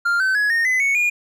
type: tone with pitch steps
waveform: triangle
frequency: 1396.9 / 1532.2 / 1680.5 / 1843.2 / 2022 / 2217 / 2432 Hz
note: F6 / G6 / G#6 / A#6 / B6 / C#7 / D#7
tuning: 0 / -40 / +20 / -20 / +40 / 0 / -40 cents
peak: -14 dBFS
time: 0.05-1.1 s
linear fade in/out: 10 ms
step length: 150 ms
effects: none